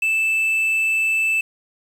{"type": "tone with quantisation", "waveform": "triangle", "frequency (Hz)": 2637, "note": "E7", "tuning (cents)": 0, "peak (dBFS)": -15, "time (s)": [0.02, 1.41], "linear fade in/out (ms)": 5, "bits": 7, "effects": []}